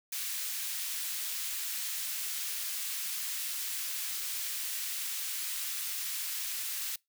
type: high-pass noise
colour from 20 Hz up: white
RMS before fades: -36 dBFS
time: 0.12-6.96 s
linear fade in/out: 5 ms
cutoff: 1900 Hz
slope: 12 dB/octave
effects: noise-tail reverb RT60 0.2 s tail -25 dB re dry